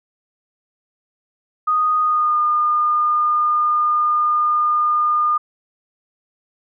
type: tone with pitch glide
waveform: sine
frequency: 1240 to 1214.5 Hz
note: D#6 to D#6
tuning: -6 to -42 cents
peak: -14 dBFS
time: 1.67-5.38 s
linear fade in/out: 10 ms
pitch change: -36 cents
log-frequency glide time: 2.02-2.39 s
effects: none